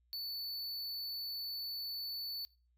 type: tone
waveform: square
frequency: 4478 Hz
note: C#8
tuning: 17 cents sharp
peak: -39 dBFS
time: 0.13-2.45 s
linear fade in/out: 0 ms
effects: noise-tail reverb RT60 0.3 s tail -20 dB re dry + added 60 Hz sine -70 dBFS peak until 2.77 s